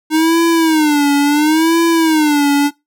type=tone with vibrato; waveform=square; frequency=308.6 Hz; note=D#4; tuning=14 cents flat; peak=-10 dBFS; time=0.1-2.71 s; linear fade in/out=50 ms; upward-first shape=sine; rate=0.72 Hz; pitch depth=140 cents each way; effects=noise-tail reverb RT60 0.2 s tail -21 dB re dry